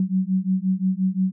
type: beating tone pair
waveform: sine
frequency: 185 / 190.7 Hz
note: F#3 / G3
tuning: 0 / -47 cents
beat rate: 5.7 Hz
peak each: -22 dBFS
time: 0-1.32 s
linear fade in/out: 2 ms
effects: none